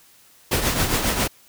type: noise with tremolo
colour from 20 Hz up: pink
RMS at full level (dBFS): -19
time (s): 0.51-1.28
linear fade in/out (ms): 10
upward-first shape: triangle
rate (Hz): 7.4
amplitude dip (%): 60
effects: white hiss -53 dBFS RMS until 1.48 s